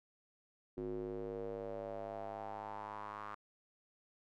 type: tone with band-pass filter sweep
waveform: square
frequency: 51.91 Hz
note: G#1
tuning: in tune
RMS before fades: -44 dBFS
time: 0.77-3.35 s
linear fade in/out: 5 ms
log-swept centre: 340 to 1200 Hz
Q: 4.3
effects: none